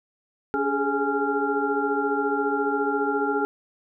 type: tone cluster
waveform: sine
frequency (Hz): 283.5 / 408.7 / 423.2 / 831 / 1385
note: C#4 / G#4 / G#4 / G#5 / F6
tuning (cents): +39 / -28 / +33 / +1 / -15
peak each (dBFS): -28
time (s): 0.54-3.45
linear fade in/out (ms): 0
effects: none